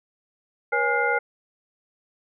sine tone cluster, 478.8 / 549 / 826 / 1427 / 2090 Hz, A#4 / C#5 / G#5 / F6 / C7, +46 / -17 / -10 / +37 / -2 cents, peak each -26 / -30 / -26 / -24 / -27 dBFS, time 0.72-1.19 s, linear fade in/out 10 ms, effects none

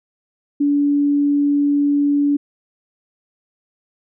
sine tone, 287.3 Hz, D4, 38 cents flat, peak -13 dBFS, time 0.6-2.37 s, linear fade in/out 10 ms, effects none

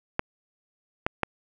clicks, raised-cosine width 0.5 ms, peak -8 dBFS, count 3, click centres 0.194 / 1.065 / 1.233 s, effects none

